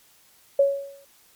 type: tone with exponential decay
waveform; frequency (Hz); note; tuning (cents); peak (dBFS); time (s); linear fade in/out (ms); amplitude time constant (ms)
sine; 557; C#5; +8; -12; 0.59-1.05; 5; 99
effects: white hiss -57 dBFS RMS until 1.35 s + MP3 96 kbps